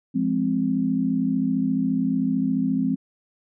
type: chord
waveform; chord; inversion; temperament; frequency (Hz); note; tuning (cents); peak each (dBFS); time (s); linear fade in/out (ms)
sine; F minor; none; equal with one note detuned; 172.71 / 207.7 / 261.6; F3 / Ab3 / C4; -19 / 0 / 0; -27 / -25 / -22; 0.14-2.96; 20
effects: none